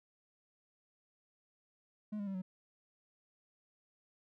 triangle tone with pitch steps, 211.4 / 202.4 / 193.85 / 185.64 Hz, G#3 / G#3 / G3 / F#3, +31 / -44 / -19 / +6 cents, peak -35 dBFS, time 2.12-2.42 s, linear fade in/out 10 ms, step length 75 ms, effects none

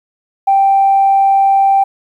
sine tone, 784 Hz, G5, in tune, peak -6 dBFS, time 0.47-1.84 s, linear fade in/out 10 ms, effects tanh soft clip ceiling -2 dBFS + 8-bit

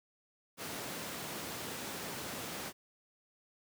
pink high-pass noise, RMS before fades -42 dBFS, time 0.57-2.73 s, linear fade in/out 50 ms, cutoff 160 Hz, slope 12 dB/octave, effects none

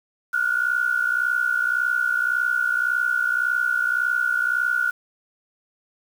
sine tone pair together, 1418.2 / 1480 Hz, F6 / F#6, +26 / 0 cents, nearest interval minor second, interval 74 cents, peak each -22 dBFS, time 0.33-4.91 s, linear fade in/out 10 ms, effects 7-bit

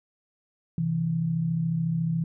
sine tone pair together, 130.81 / 164.81 Hz, C3 / E3, 0 / 0 cents, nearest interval major third, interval 400 cents, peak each -31 / -24 dBFS, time 0.78-2.24 s, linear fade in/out 2 ms, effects none

